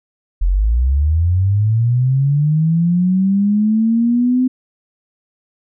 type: linear sweep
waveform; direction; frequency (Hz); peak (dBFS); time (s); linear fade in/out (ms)
sine; up; 40.71 to 257.6; -11; 0.41-4.48; 10
effects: none